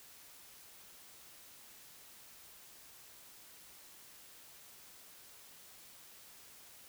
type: silence
effects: white hiss -57 dBFS RMS until 6.88 s